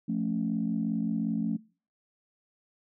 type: chord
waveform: sine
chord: F augmented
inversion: none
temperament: equal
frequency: 174.61 / 220 / 277.2 Hz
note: F3 / A3 / C#4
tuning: 0 / 0 / 0 cents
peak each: -32 / -29 / -33 dBFS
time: 0.08-1.57 s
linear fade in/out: 10 ms
effects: noise-tail reverb RT60 0.4 s tail -24 dB re dry + tanh soft clip ceiling -18 dBFS